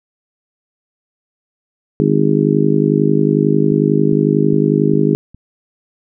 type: harmonic tone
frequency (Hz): 51.1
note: G#1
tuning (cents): -27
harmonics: 3 / 4 / 5 / 6 / 7 / 8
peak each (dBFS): -16 / -17 / -18 / -17 / -21 / -17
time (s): 2-5.15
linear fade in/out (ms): 0
type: click train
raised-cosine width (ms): 5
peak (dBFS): -26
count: 5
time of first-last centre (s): 3.72-5.346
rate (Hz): 2.46
effects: none